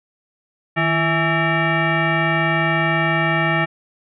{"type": "tone with frequency modulation", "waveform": "sine", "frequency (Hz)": 830.6, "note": "G#5", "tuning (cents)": 0, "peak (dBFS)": -15, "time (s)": [0.76, 3.66], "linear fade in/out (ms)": 20, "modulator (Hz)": 494, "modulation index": 3.1, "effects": []}